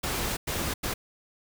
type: noise bursts at uneven times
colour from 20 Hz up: pink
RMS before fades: -30 dBFS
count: 3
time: 0.03-0.37 / 0.47-0.74 / 0.83-0.94 s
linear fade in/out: 10 ms
effects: none